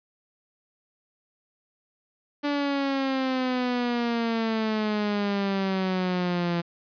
sawtooth exponential sweep, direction down, 291.1 to 170.3 Hz, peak -20 dBFS, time 2.43-6.62 s, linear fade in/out 20 ms, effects resampled to 11025 Hz + 9-bit

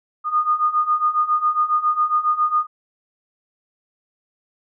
sine beating tone pair, 1222 / 1229.3 Hz, D#6 / D#6, -32 / -21 cents, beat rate 7.3 Hz, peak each -21 / -18 dBFS, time 0.24-2.67 s, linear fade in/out 50 ms, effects none

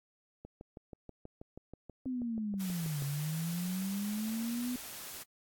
click train, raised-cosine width 2 ms, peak -33 dBFS, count 17, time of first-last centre 0.45-3.022 s, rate 6.22 Hz
sine linear two-way sweep, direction down then up, 261.6 to 138.59 to 251.2 Hz, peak -33 dBFS, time 2.06-4.76 s, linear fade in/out 2 ms, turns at 3.03 s
white noise, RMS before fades -45 dBFS, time 2.59-5.24 s, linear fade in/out 20 ms
effects AAC 64 kbps

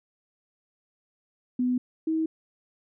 sine tone pair in turn, 249.6 / 319.6 Hz, B3 / D#4, +19 / +47 cents, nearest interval major third, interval 428 cents, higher second, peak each -22 / -23 dBFS, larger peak first, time 1.59-1.78 / 2.07-2.26 s, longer neither, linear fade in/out 5 ms, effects none

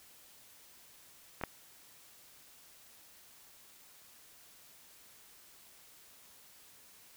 clicks, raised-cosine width 0.5 ms, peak -26 / -18 dBFS, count 2, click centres 1.413 / 1.437 s, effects white hiss -59 dBFS RMS until 7.16 s

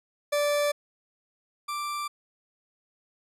40% pulse tone pair in turn, 584 / 1175.4 Hz, D5 / D6, -10 / +1 cents, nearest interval octave, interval 1211 cents, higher second, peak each -22 / -29 dBFS, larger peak first, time 0.32-0.72 / 1.68-2.08 s, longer neither, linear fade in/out 10 ms, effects resampled to 32000 Hz

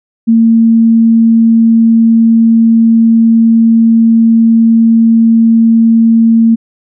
sine tone, 227.4 Hz, A#3, 43 cents flat, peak -3 dBFS, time 0.27-6.56 s, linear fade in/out 20 ms, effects none

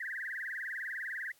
sine tone with vibrato, 1760 Hz, A6, in tune, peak -36 dBFS, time 0-1.32 s, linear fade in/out 5 ms, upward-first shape triangle, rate 20 Hz, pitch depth 260 cents each way, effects white hiss -66 dBFS RMS until 1.39 s + AAC 64 kbps

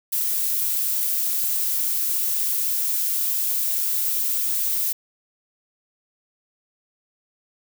violet noise, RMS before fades -23 dBFS, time 0.12-4.93 s, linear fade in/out 10 ms, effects none

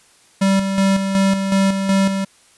square tone with tremolo, 194.3 Hz, G3, 15 cents flat, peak -13 dBFS, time 0.41-2.25 s, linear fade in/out 10 ms, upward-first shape square, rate 2.7 Hz, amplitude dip 50%, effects white hiss -52 dBFS RMS until 2.57 s + resampled to 24000 Hz

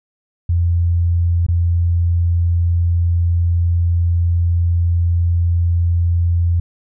sine tone with dropouts, 85.8 Hz, F2, 30 cents flat, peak -12 dBFS, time 0.49-6.6 s, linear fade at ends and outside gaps 5 ms, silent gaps 1.466-1.484 s, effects none

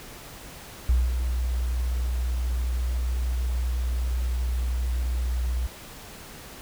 sine tone with ADSR envelope, 61.3 Hz, B1, 12 cents flat, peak -16 dBFS, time 0.89-5.67 s, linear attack 4 ms, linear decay 210 ms, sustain -7 dB, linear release 8 ms, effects pink hiss -43 dBFS RMS until 6.61 s

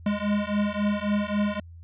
square beating tone pair, 204.5 / 208.2 Hz, G#3 / G#3, -26 / +5 cents, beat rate 3.7 Hz, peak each -27 dBFS, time 0.06-1.6 s, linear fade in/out 5 ms, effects added 84 Hz sine -42 dBFS peak until 1.83 s + resampled to 8000 Hz

